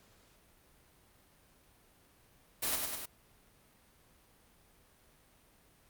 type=noise with echo; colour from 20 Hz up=white; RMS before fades=-33 dBFS; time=2.62-2.76 s; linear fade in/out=10 ms; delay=100 ms; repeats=3; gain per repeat=-3 dB; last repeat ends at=3.06 s; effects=pink hiss -65 dBFS RMS until 5.89 s + Opus 48 kbps